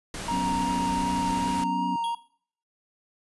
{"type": "noise", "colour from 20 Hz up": "pink", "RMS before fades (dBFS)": -35, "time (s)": [0.14, 1.64], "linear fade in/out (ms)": 2}
{"type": "tone with vibrato", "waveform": "triangle", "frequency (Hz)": 936, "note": "A#5", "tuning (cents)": 7, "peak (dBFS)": -24, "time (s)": [0.28, 2.15], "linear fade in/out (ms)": 5, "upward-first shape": "triangle", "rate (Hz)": 2.7, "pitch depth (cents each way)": 17}
{"type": "chord", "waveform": "sine", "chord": "F# suspended fourth", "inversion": "none", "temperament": "equal", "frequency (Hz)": [185, 246.9, 277.2], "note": ["F#3", "B3", "C#4"], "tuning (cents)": [0, 0, 0], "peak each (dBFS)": [-31, -33, -32], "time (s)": [0.31, 1.96], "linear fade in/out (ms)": 5}
{"type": "tone with exponential decay", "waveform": "square", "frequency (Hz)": 3322, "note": "G#7", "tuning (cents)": 0, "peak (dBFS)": -33, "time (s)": [2.04, 2.28], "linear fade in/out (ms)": 1, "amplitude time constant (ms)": 52}
{"effects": ["noise-tail reverb RT60 0.6 s tail -21 dB re dry", "resampled to 24000 Hz"]}